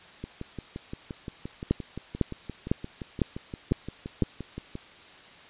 two click trains, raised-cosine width 3 ms, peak -22 / -9 dBFS, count 27 / 6, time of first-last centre 0.24-4.754 / 1.71-4.223 s, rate 5.76 / 1.99 Hz, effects white hiss -50 dBFS RMS until 5.49 s + resampled to 8000 Hz

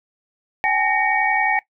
sine tone cluster, 773 / 844 / 1847 / 2258 Hz, G5 / G#5 / A#6 / C#7, -24 / +28 / -16 / +31 cents, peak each -22 dBFS, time 0.64-1.59 s, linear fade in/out 0 ms, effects noise-tail reverb RT60 0.1 s tail -18 dB re dry

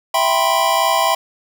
square chord, C major seventh, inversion first, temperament equal with one note detuned, 659.3 / 784 / 983.2 / 1046.5 Hz, E5 / G5 / B5 / C6, 0 / 0 / -8 / 0 cents, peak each -20 dBFS, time 0.14-1.15 s, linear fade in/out 5 ms, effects none

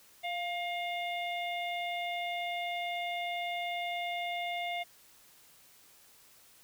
harmonic tone with a mistuned harmonic, 711 Hz, F5, 31 cents sharp, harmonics 1 / 3 / 4 / 5, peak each -35 / -38 / -45 / -44 dBFS, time 0.23-4.84 s, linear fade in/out 20 ms, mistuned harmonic 1, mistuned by -36 cents, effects white hiss -60 dBFS RMS until 6.63 s

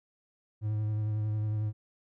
triangle tone with vibrato, 106.9 Hz, A2, 49 cents flat, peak -26 dBFS, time 0.61-1.73 s, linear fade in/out 50 ms, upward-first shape sine, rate 11 Hz, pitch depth 22 cents each way, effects none

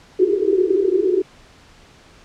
white band-pass noise, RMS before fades -17 dBFS, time 0.19-1.22 s, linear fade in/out 5 ms, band 350 to 400 Hz, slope 96 dB/octave, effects pink hiss -48 dBFS RMS until 2.24 s + low-pass 6000 Hz 12 dB/octave

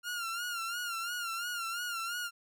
sawtooth tone with vibrato, 1396.9 Hz, F6, in tune, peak -31 dBFS, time 0.03-2.31 s, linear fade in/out 50 ms, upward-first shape sine, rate 2.9 Hz, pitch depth 72 cents each way, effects none

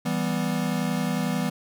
square chord, E minor, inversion none, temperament equal, 164.81 / 196 / 246.9 Hz, E3 / G3 / B3, 0 / 0 / 0 cents, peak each -29 dBFS, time 0.05-1.5 s, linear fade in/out 10 ms, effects none

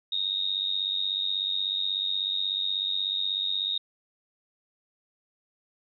sine tone with amplitude modulation, 3729 Hz, A#7, in tune, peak -22 dBFS, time 0.12-3.78 s, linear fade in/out 5 ms, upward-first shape sine, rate 96.4 Hz, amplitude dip 85%, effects none

